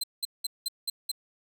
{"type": "tone bursts", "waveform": "sawtooth", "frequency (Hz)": 4100, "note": "C8", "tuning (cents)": -36, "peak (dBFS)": -25, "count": 6, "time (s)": [0.01, 1.116], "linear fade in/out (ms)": 5, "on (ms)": 26, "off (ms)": 190, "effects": []}